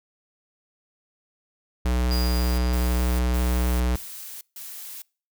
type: tone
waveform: square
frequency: 61.5 Hz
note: B1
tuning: 7 cents flat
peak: -21 dBFS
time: 1.85-3.96 s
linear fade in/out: 5 ms
type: tone with exponential decay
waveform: triangle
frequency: 4852 Hz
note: D#8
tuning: 44 cents flat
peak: -27 dBFS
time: 2.11-3.77 s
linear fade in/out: 1 ms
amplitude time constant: 360 ms
type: noise bursts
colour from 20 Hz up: blue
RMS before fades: -38 dBFS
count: 5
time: 2.12-5.02 s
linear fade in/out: 2 ms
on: 460 ms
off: 150 ms
effects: noise-tail reverb RT60 0.4 s tail -26 dB re dry